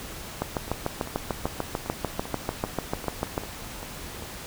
two click trains, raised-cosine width 1 ms, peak -11 / -22 dBFS, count 21 / 10, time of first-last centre 0.42-3.379 / 0.68-4.223 s, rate 6.76 / 2.54 Hz, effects pink hiss -39 dBFS RMS until 4.46 s

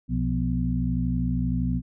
harmonic tone with a mistuned harmonic, 61.74 Hz, B1, in tune, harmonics 1 / 2 / 3 / 4, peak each -28 / -28 / -28 / -28 dBFS, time 0.08-1.82 s, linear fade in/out 50 ms, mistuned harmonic 3, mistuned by -87 cents, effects none

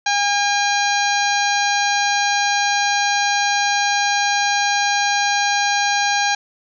harmonic tone with a mistuned harmonic, 810 Hz, G#5, 43 cents flat, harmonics 1 / 2 / 3 / 4 / 5 / 6 / 7 / 8, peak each -19 / -21 / -25 / -30 / -25 / -32 / -28 / -28 dBFS, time 0.06-6.35 s, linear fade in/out 5 ms, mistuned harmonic 6, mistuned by -49 cents, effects none

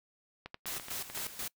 clicks, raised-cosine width 0.3 ms, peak -26 dBFS, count 10, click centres 0.46 / 0.544 / 0.657 / 0.767 / 0.798 / 0.884 / 0.916 / 1.1 / 1.175 / 1.265 s
white noise with tremolo, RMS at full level -38 dBFS, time 0.66-1.48 s, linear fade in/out 5 ms, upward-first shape square, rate 4.1 Hz, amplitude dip 70%
effects noise-tail reverb RT60 0.1 s tail -24 dB re dry

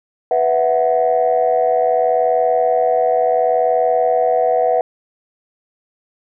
sine chord, B suspended fourth, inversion none, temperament equal, 493.9 / 659.3 / 740 Hz, B4 / E5 / F#5, 0 / 0 / 0 cents, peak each -16 dBFS, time 0.31-4.81 s, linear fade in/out 2 ms, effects tanh soft clip ceiling -5 dBFS

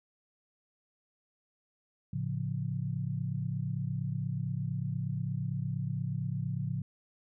sine chord, A augmented, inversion none, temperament equal, 110 / 138.59 / 174.61 Hz, A2 / C#3 / E#3, 0 / 0 / 0 cents, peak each -36 / -34 / -37 dBFS, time 2.13-6.82 s, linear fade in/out 5 ms, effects none

